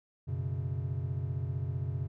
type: chord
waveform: triangle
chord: F# suspended fourth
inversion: none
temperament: just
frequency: 92.5 / 123.33 / 138.75 Hz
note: F#2 / B2 / C#3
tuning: 0 / -2 / +2 cents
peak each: -34 dBFS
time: 0.27-2.08 s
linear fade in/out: 20 ms
effects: none